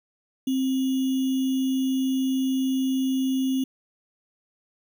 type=tone with sample-and-hold; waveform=sine; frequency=263.4 Hz; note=C4; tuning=12 cents sharp; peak=-21 dBFS; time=0.47-3.64 s; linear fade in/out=5 ms; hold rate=3150 Hz; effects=none